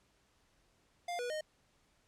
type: tone with pitch steps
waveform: square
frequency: 701 / 486.9 / 617 Hz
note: F5 / B4 / D#5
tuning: +6 / -25 / -15 cents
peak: -37 dBFS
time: 1.08-1.41 s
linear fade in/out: 5 ms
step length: 110 ms
effects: pink hiss -72 dBFS RMS until 2.07 s + low-pass 9000 Hz 12 dB/octave